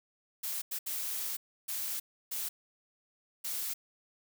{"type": "noise bursts at uneven times", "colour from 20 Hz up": "blue", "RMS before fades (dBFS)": -36, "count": 6, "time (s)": [[0.43, 0.62], [0.71, 0.79], [0.86, 1.37], [1.68, 2], [2.31, 2.49], [3.44, 3.74]], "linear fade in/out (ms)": 10, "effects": []}